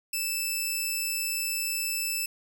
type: tone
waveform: 10% pulse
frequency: 2637 Hz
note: E7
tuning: in tune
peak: -19 dBFS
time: 0.13-2.26 s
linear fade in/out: 5 ms
effects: none